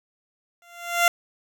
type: tone with exponential growth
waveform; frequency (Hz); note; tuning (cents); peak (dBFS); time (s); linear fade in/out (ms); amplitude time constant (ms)
15% pulse; 692; F5; -16; -7; 0.62-1.08; 1; 98
effects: none